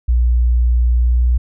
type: tone with pitch glide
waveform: sine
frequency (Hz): 60 to 60.7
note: B1 to B1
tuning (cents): -49 to -29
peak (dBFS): -10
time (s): 0.08-1.38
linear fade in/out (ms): 10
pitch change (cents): +20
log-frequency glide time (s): 0.94-1.23
effects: none